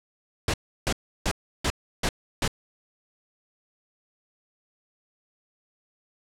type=noise bursts; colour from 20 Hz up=pink; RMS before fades=-24 dBFS; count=6; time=0.48-2.478 s; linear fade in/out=2 ms; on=58 ms; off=330 ms; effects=low-pass 8000 Hz 12 dB/octave